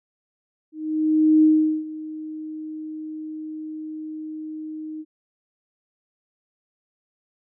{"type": "tone with ADSR envelope", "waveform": "sine", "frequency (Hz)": 311.1, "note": "D#4", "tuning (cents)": 0, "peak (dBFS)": -11, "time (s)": [0.72, 5.05], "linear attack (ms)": 710, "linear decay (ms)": 410, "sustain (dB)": -19, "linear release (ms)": 46, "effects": []}